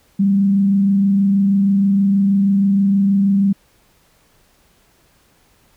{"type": "tone with frequency modulation", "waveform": "sine", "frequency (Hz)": 197.5, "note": "G3", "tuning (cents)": 13, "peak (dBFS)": -11, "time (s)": [0.19, 3.53], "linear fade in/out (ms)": 10, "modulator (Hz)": 26.3, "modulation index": 0.22, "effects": ["pink hiss -56 dBFS RMS until 5.76 s"]}